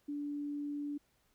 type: tone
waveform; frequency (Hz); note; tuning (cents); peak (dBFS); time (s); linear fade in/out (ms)
sine; 290.2; D4; -21; -36; 0.08-0.98; 10
effects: pink hiss -74 dBFS RMS until 1.34 s

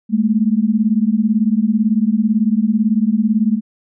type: beating tone pair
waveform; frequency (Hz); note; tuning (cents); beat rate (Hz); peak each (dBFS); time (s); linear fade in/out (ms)
sine; 207.7 / 225.7; G#3 / A3; 0 / +44; 18; -15; 0.09-3.61; 50
effects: none

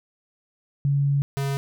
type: tone pair in turn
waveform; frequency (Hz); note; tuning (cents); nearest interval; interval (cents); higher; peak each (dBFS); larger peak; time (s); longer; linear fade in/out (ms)
sine / square; 140.9 / 138.32; C#3 / C#3; +29 / -3; unison; 32; first; -18 / -24; first; 0.85-1.22 / 1.37-1.57; first; 0
effects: none

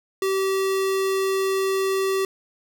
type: tone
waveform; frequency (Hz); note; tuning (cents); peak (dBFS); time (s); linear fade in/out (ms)
square; 385.3; G4; -30; -21; 0.22-2.25; 2
effects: none

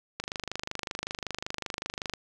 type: click train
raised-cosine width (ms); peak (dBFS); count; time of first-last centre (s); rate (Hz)
0.2; -15; 50; 0.2-2.137; 25.3
effects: none

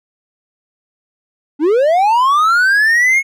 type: linear sweep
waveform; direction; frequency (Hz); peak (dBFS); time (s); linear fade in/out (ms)
triangle; up; 275.4 to 2200; -7; 1.59-3.23; 50
effects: none

